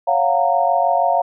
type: chord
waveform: sine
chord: Gb major seventh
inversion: second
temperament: just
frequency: 555 / 693.7 / 740 / 925 Hz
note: Db5 / F5 / Gb5 / Bb5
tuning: +2 / -12 / 0 / -14 cents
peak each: -22 / -16 / -20 / -21 dBFS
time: 0.07-1.22 s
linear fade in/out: 10 ms
effects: none